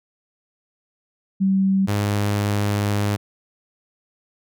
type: tone pair in turn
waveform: sine / sawtooth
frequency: 192.7 / 102.67 Hz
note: G3 / G#2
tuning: -29 / -19 cents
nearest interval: major seventh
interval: 1090 cents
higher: first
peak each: -15 dBFS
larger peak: neither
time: 1.4-1.87 / 1.87-3.17 s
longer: second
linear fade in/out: 20 ms
effects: none